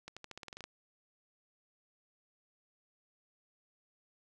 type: accelerating click train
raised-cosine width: 0.2 ms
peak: -28 dBFS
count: 11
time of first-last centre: 0.08-0.64 s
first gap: 86 ms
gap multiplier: 0.9
effects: 11-bit